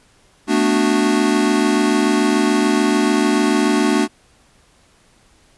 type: chord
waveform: square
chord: B minor seventh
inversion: third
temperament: equal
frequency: 220 / 246.9 / 293.7 / 370 Hz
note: A3 / B3 / D4 / F#4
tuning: 0 / 0 / 0 / 0 cents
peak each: -20 / -22 / -18 / -21 dBFS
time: 0.47-4.08 s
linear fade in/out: 50 ms
effects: pink hiss -54 dBFS RMS until 5.57 s + resampled to 24000 Hz